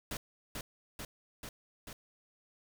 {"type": "noise with echo", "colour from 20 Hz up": "pink", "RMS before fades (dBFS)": -39, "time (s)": [0.11, 0.17], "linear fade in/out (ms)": 2, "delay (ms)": 440, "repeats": 4, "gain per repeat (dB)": -2, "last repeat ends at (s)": 1.93, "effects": []}